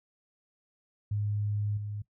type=tone with level steps; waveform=sine; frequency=103.83 Hz; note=G#2; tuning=in tune; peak=-28 / -34 dBFS; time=1.11-2.02 s; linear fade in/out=5 ms; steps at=1.77 s; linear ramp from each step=5 ms; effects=noise-tail reverb RT60 0.1 s tail -18 dB re dry